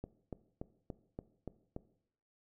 click train, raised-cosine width 2 ms, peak -28 dBFS, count 7, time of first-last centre 0.04-1.764 s, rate 3.48 Hz, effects noise-tail reverb RT60 0.7 s tail -17 dB re dry

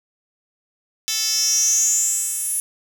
10% pulse tone with high-pass filter sweep, 440 Hz, A4, in tune, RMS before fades -20 dBFS, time 1.08-2.6 s, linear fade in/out 0 ms, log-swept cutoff 4400 to 10000 Hz, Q 8.2, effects none

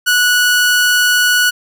sawtooth tone, 1471 Hz, F#6, 11 cents flat, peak -6 dBFS, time 0.06-1.51 s, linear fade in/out 20 ms, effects none

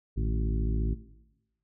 harmonic tone with a mistuned harmonic, 54.7 Hz, A1, 9 cents flat, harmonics 1 / 2 / 3 / 4 / 5 / 6 / 7, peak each -27 / -33 / -37 / -39 / -41 / -43 / -44 dBFS, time 0.16-0.95 s, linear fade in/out 20 ms, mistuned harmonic 3, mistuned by -130 cents, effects noise-tail reverb RT60 1.0 s tail -17 dB re dry

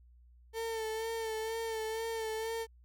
35% pulse tone with vibrato, 446.8 Hz, A4, 27 cents sharp, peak -33 dBFS, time 0.53-2.67 s, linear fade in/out 50 ms, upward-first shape sine, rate 2.1 Hz, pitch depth 35 cents each way, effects added 60 Hz sine -57 dBFS peak until 2.84 s

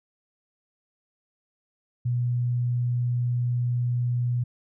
sine tone, 122 Hz, B2, 21 cents flat, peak -22 dBFS, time 2.05-4.44 s, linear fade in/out 10 ms, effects none

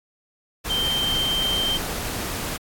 sine tone in noise, 3136 Hz, G7, in tune, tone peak -21 dBFS, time 0.69-1.78 s, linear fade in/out 20 ms, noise pink, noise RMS -29 dBFS, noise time 0.64-2.58 s, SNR +5 dB, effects AAC 64 kbps

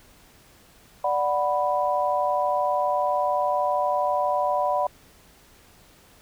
sine chord, B minor, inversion first, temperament equal, 587.3 / 740 / 987.8 Hz, D5 / F#5 / B5, 0 / 0 / 0 cents, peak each -25 dBFS, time 1.04-4.87 s, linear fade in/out 5 ms, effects pink hiss -54 dBFS RMS until 6.21 s

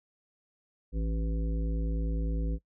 harmonic tone, 54.8 Hz, A1, 6 cents flat, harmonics 1 / 3 / 5 / 7 / 9, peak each -28 / -37 / -40 / -47 / -45 dBFS, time 0.92-2.59 s, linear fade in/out 50 ms, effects noise-tail reverb RT60 0.1 s tail -21 dB re dry

